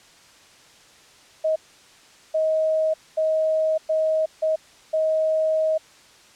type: tone bursts at uneven times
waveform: sine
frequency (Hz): 631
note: D#5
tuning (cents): +24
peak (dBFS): -18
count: 6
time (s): 1.44-1.56 / 2.34-2.94 / 3.17-3.78 / 3.89-4.26 / 4.42-4.56 / 4.93-5.78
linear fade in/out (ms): 10
effects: white hiss -51 dBFS RMS until 6.35 s + low-pass 7000 Hz 12 dB/octave